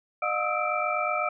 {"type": "tone cluster", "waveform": "sine", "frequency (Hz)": [609, 715, 1266, 1314, 2345], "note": ["D#5", "F5", "D#6", "E6", "D7"], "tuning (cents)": [-37, 41, 30, -6, -3], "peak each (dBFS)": -31, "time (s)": [0.22, 1.29], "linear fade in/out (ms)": 5, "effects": []}